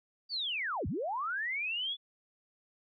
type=linear two-way sweep; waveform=sine; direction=down then up; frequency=4720 to 63.1 to 3479 Hz; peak=-32 dBFS; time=0.29-1.97 s; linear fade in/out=50 ms; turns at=0.87 s; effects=AAC 48 kbps